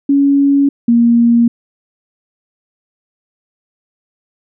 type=tone pair in turn; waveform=sine; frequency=280 / 235 Hz; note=C#4 / A#3; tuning=+18 / +14 cents; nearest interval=minor third; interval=304 cents; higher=first; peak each=-7 / -6 dBFS; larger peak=second; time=0.09-0.69 / 0.88-1.48 s; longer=neither; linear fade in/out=5 ms; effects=none